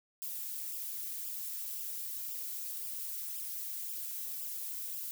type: noise with flanger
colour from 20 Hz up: violet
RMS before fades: -40 dBFS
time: 0.22-5.11 s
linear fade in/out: 0 ms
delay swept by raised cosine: 0.47 to 5.67 ms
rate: 1.9 Hz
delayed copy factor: -0.9
effects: none